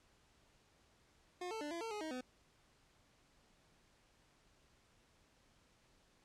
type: tone with pitch steps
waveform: 25% pulse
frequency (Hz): 358.9 / 443.7 / 295.2 / 338.3 / 452.6 / 419.2 / 315 / 253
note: F4 / A4 / D4 / E4 / A4 / G#4 / D#4 / B3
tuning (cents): +47 / +14 / +9 / +45 / +49 / +16 / +21 / +42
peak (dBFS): -38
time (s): 1.41-2.21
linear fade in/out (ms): 5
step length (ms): 100
effects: pink hiss -71 dBFS RMS until 6.24 s + low-pass 8000 Hz 12 dB/octave